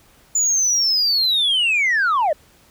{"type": "linear sweep", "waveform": "sine", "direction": "down", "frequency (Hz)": [7040, 562], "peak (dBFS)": -13, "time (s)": [0.35, 2.33], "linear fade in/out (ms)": 5, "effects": ["tanh soft clip ceiling -13 dBFS", "pink hiss -53 dBFS RMS until 2.7 s"]}